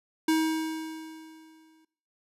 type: tone with exponential decay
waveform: square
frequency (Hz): 318.1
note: D#4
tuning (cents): +38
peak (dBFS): -21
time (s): 0.28-1.85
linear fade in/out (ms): 5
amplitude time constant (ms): 340
effects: noise-tail reverb RT60 0.6 s tail -20 dB re dry + resampled to 32000 Hz